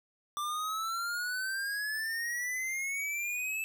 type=exponential sweep; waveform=square; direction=up; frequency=1174.7 to 2637 Hz; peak=-33 dBFS; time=0.37-3.64 s; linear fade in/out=0 ms; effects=none